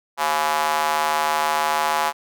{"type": "tone with high-pass filter", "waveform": "square", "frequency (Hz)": 76.8, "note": "D#2", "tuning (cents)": -22, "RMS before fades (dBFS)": -21, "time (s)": [0.17, 2.13], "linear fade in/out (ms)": 50, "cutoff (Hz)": 880, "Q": 3, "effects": []}